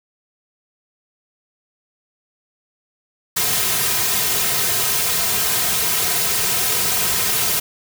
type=noise with comb filter; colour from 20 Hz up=white; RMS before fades=-19 dBFS; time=3.36-7.6 s; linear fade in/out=10 ms; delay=3.5 ms; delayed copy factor=-0.85; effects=none